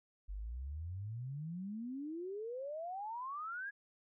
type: exponential sweep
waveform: sine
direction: up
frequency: 46.09 to 1686 Hz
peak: -40 dBFS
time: 0.28-3.71 s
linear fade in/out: 20 ms
effects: none